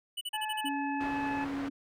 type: tone bursts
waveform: square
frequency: 2962 Hz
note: F#7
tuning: 1 cent sharp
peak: -34 dBFS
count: 7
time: 0.17-0.692 s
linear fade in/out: 10 ms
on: 42 ms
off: 38 ms
type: harmonic tone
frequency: 861 Hz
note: A5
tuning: 38 cents flat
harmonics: 1 / 2 / 3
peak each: -34 / -40 / -44 dBFS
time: 0.33-1.45 s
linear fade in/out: 10 ms
type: tone with pitch glide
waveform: sine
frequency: 280 to 277.7 Hz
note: C#4 to C#4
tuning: +18 to +3 cents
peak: -33 dBFS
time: 0.64-1.7 s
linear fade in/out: 10 ms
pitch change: -15 cents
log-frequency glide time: 0.77-1.57 s
type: low-pass noise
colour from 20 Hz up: white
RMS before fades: -42 dBFS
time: 1-1.69 s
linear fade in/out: 10 ms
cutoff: 1300 Hz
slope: 12 dB/octave
effects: none